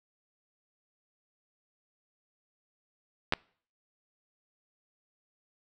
clicks, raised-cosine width 0.3 ms, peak -10 dBFS, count 2, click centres 3.324 / 3.336 s, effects noise-tail reverb RT60 0.5 s tail -26 dB re dry

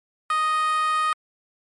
10% pulse tone with high-pass filter, 622.3 Hz, D#5, in tune, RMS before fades -22 dBFS, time 0.3-1.13 s, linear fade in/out 2 ms, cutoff 1300 Hz, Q 9.6, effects MP3 48 kbps

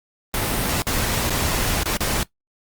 pink noise with dropouts, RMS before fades -22 dBFS, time 0.34-2.23 s, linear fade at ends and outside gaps 0 ms, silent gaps 0.82-0.869 / 1.296-1.305 / 1.832-1.858 / 1.97-2.006 s, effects noise-tail reverb RT60 0.1 s tail -18 dB re dry + Opus 32 kbps

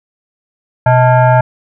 sine tone with frequency modulation, 124.3 Hz, B2, 12 cents sharp, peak -5 dBFS, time 0.86-1.41 s, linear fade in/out 5 ms, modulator 758 Hz, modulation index 1.2, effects none

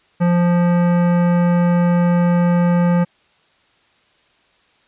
sine tone with hard clipping, 174.61 Hz, F3, in tune, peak -14 dBFS, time 0.2-3.05 s, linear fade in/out 20 ms, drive 16 dB, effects white hiss -57 dBFS RMS until 4.87 s + resampled to 8000 Hz

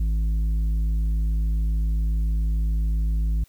sine tone with tanh clipping, 53.6 Hz, A1, 45 cents flat, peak -21 dBFS, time 0-3.44 s, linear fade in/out 5 ms, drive 7 dB, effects white hiss -59 dBFS RMS until 3.48 s

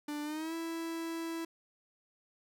45% pulse tone with pitch glide, 295.6 to 329.9 Hz, D4 to E4, +11 to +1 cents, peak -36 dBFS, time 0.08-1.45 s, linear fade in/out 5 ms, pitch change +190 cents, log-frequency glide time 0.23-0.54 s, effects none

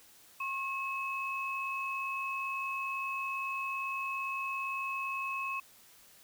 sine tone pair together, 1082.7 / 2575 Hz, C#6 / E7, -41 / -41 cents, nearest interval octave + minor third, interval 1500 cents, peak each -36 / -36 dBFS, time 0.4-5.6 s, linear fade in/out 5 ms, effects white hiss -59 dBFS RMS until 6.23 s

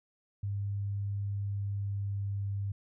sine tone with pitch glide, 100.5 to 99.75 Hz, G2 to G2, +44 to +31 cents, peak -31 dBFS, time 0.43-2.72 s, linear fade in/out 5 ms, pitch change -13 cents, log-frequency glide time 1.42-2.37 s, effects none

